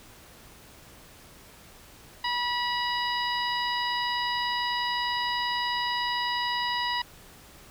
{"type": "harmonic tone with a mistuned harmonic", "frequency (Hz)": 971, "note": "B5", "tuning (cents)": -30, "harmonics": [1, 2, 3, 4, 5], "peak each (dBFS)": [-29, -32, -34, -35, -36], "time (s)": [2.24, 7.02], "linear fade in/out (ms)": 5, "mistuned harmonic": 5, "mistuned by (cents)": 21, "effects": ["pink hiss -51 dBFS RMS until 7.7 s"]}